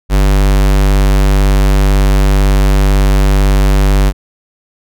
square tone, 49 Hz, G1, in tune, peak -7 dBFS, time 0.09-4.13 s, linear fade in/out 50 ms, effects none

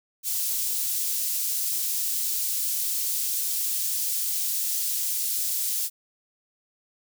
white high-pass noise, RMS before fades -27 dBFS, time 0.23-5.9 s, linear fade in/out 50 ms, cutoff 5400 Hz, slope 12 dB/octave, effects none

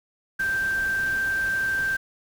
sine tone in noise, 1568 Hz, G6, in tune, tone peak -22 dBFS, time 0.39-1.97 s, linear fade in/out 10 ms, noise pink, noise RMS -39 dBFS, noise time 0.39-1.97 s, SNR +14 dB, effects none

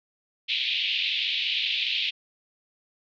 white band-pass noise, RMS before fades -27 dBFS, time 0.48-2.11 s, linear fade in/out 20 ms, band 2400 to 3800 Hz, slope 48 dB/octave, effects none

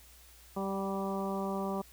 harmonic tone with a mistuned harmonic, 195.2 Hz, G3, 7 cents flat, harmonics 1 / 2 / 3 / 4 / 5 / 6, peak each -35 / -38 / -40 / -41 / -42 / -43 dBFS, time 0.56-1.82 s, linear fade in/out 10 ms, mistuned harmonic 4, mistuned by -18 cents, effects added 60 Hz sine -58 dBFS peak until 1.92 s + white hiss -58 dBFS RMS until 1.92 s

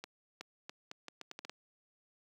accelerating click train, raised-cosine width 0.2 ms, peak -26 dBFS, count 10, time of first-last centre 0.04-1.496 s, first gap 370 ms, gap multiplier 0.77, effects high-pass 200 Hz 12 dB/octave + 11-bit

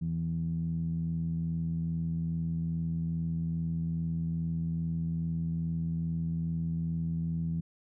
15% pulse tone with low-pass filter, 82.41 Hz, E2, in tune, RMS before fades -32 dBFS, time 0.01-7.61 s, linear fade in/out 10 ms, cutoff 170 Hz, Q 4.3, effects none

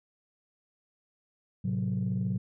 sine chord, F# diminished, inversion first, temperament equal, 110 / 130.81 / 185 Hz, A2 / C3 / F#3, 0 / 0 / 0 cents, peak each -31 / -32 / -29 dBFS, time 1.64-2.38 s, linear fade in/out 10 ms, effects tanh soft clip ceiling -22 dBFS

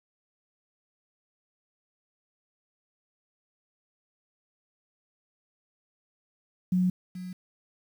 sine tone with echo, 182.4 Hz, F#3, 24 cents flat, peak -21 dBFS, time 6.72-6.9 s, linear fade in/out 5 ms, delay 430 ms, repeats 1, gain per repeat -14 dB, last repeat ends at 7.33 s, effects 9-bit

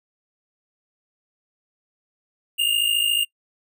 square tone pair together, 2793 / 2847 Hz, F7 / F7, -1 / +33 cents, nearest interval unison, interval 34 cents, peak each -22 dBFS, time 2.58-3.25 s, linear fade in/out 20 ms, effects noise-tail reverb RT60 0.1 s tail -25 dB re dry

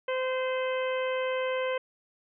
harmonic tone, 516 Hz, C5, 24 cents flat, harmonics 1 / 2 / 3 / 4 / 5 / 6, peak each -28 / -36 / -39 / -39 / -41 / -43 dBFS, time 0.08-1.78 s, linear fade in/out 5 ms, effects none

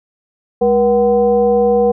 sine tone with frequency modulation, 480 Hz, B4, 49 cents flat, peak -9 dBFS, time 0.61-1.92 s, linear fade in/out 10 ms, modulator 273 Hz, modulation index 0.7, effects none

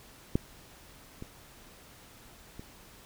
clicks, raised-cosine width 3 ms, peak -12 / -27 / -29 dBFS, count 3, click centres 0.355 / 1.224 / 2.595 s, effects pink hiss -54 dBFS RMS until 3.05 s

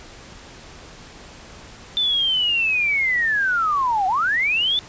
sine linear two-way sweep, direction down then up, 3557 to 727 to 3557 Hz, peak -17 dBFS, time 1.97-4.79 s, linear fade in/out 0 ms, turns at 4.07 s, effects pink hiss -42 dBFS RMS until 4.88 s + resampled to 16000 Hz

